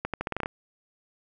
accelerating click train, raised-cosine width 0.5 ms, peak -14 dBFS, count 9, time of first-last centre 0.05-0.459 s, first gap 87 ms, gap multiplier 0.84, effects none

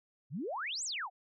sine exponential two-way sweep, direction up then down, 116.54 to 8372 to 673 Hz, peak -35 dBFS, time 0.3-1.1 s, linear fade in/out 50 ms, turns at 0.84 s, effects none

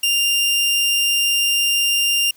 sawtooth tone, 2794 Hz, F7, in tune, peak -12 dBFS, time 0.03-2.31 s, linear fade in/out 5 ms, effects white hiss -54 dBFS RMS until 2.36 s

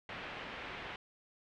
white low-pass noise, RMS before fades -45 dBFS, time 0.09-0.96 s, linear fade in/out 2 ms, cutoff 2800 Hz, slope 24 dB/octave, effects none

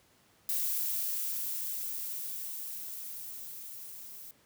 violet noise with level ramp, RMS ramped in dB -31 to -47 dBFS, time 0.49-4.31 s, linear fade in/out 2 ms, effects pink hiss -65 dBFS RMS until 4.45 s + high-pass 80 Hz 12 dB/octave

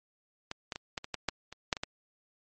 clicks, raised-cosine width 0.2 ms, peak -19 / -18 / -21 / -16 / -23 / -15 / -11 / -26 / -9 / -21 / -16 dBFS, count 11, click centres 0.514 / 0.722 / 0.759 / 0.978 / 1.044 / 1.143 / 1.287 / 1.526 / 1.728 / 1.768 / 1.835 s, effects MP3 32 kbps

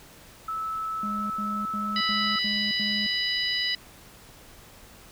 sine tone, 1306 Hz, E6, 17 cents flat, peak -28 dBFS, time 0.48-2.39 s, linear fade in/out 5 ms
triangle tone bursts, 207.7 Hz, G#3, in tune, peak -29 dBFS, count 6, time 1.03-3.065 s, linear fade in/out 2 ms, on 270 ms, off 83 ms
harmonic tone, 988 Hz, B5, in tune, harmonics 2 / 3 / 4 / 5, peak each -30 / -30 / -30 / -30 dBFS, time 1.96-3.75 s, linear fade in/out 2 ms
effects pink hiss -50 dBFS RMS until 5.11 s

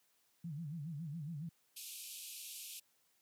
sine tone with vibrato, 155.56 Hz, D#3, in tune, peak -40 dBFS, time 0.44-1.49 s, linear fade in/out 5 ms, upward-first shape sine, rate 7.2 Hz, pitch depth 180 cents each way
white band-pass noise, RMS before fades -49 dBFS, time 1.76-2.8 s, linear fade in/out 10 ms, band 2400 to 14000 Hz, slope 96 dB/octave
effects white hiss -75 dBFS RMS until 3.21 s + high-pass 100 Hz 12 dB/octave

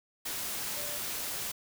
sine tone in noise, 587.3 Hz, D5, in tune, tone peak -44 dBFS, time 0.76-0.98 s, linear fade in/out 10 ms, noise white, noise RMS -36 dBFS, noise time 0.25-1.52 s, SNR -11 dB, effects none

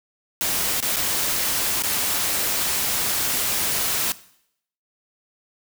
white noise with dropouts, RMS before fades -23 dBFS, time 0.41-4.12 s, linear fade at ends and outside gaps 0 ms, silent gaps 0.803-0.826 / 0.96-0.967 / 1.822-1.836 s, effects noise-tail reverb RT60 0.7 s tail -18 dB re dry

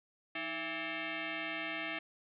sine tone with frequency modulation, 174.61 Hz, F3, in tune, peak -36 dBFS, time 0.35-1.99 s, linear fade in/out 5 ms, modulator 491 Hz, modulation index 5.7, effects none

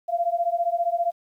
sine beating tone pair, 680 / 695 Hz, F5 / F5, -46 / -9 cents, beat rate 15 Hz, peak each -24 dBFS, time 0.08-1.12 s, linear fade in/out 20 ms, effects 10-bit

